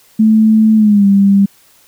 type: tone with pitch glide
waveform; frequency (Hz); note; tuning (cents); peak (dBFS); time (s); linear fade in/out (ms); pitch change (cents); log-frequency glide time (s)
sine; 218.6 to 198.15; A3 to G3; -11 to +19; -5; 0.19-1.46; 10; -170; 0.76-1.06
effects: white hiss -48 dBFS RMS until 1.87 s